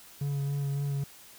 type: tone with vibrato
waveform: triangle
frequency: 140.9 Hz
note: C#3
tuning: 29 cents sharp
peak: -26 dBFS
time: 0.21-1.04 s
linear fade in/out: 5 ms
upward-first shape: sine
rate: 3.6 Hz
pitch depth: 18 cents each way
effects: white hiss -52 dBFS RMS until 1.38 s